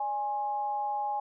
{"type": "tone with amplitude modulation", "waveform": "sine", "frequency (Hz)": 828, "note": "G#5", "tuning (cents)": -5, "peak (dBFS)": -26, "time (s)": [0, 1.2], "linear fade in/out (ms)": 5, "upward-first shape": "sine", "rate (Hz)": 240, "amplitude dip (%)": 55, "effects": []}